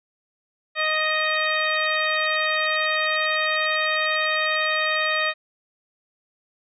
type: harmonic tone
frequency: 622.3 Hz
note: D#5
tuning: in tune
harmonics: 1 / 2 / 3 / 4 / 5 / 6 / 7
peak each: -28 / -27 / -24 / -27 / -35 / -30 / -36 dBFS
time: 0.75-5.34 s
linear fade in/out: 50 ms
effects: none